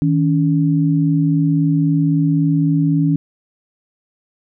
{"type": "tone pair together", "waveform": "sine", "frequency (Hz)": [158.65, 282.4], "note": ["D#3", "C#4"], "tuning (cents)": [34, 32], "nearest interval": "minor seventh", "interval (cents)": 998, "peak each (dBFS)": [-14, -16], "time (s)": [0.02, 3.16], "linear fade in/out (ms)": 0, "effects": []}